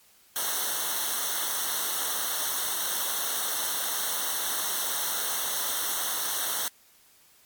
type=noise with comb filter; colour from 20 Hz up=white; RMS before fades=-29 dBFS; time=0.36-6.68 s; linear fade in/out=0 ms; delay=0.41 ms; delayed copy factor=-1; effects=white hiss -59 dBFS RMS until 7.45 s + MP3 96 kbps